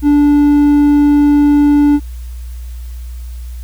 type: tone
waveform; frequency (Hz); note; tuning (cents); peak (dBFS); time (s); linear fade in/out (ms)
triangle; 290.9; D4; -16; -4; 0.02-2; 50
effects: added 60 Hz sine -23 dBFS peak until 3.63 s + white hiss -45 dBFS RMS until 3.63 s